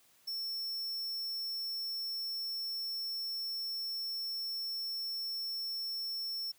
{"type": "tone", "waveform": "square", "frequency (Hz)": 5400, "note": "E8", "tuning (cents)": 41, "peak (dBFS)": -36, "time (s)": [0.27, 6.52], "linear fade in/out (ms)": 10, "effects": ["white hiss -66 dBFS RMS until 6.58 s", "high-pass 60 Hz 12 dB/octave"]}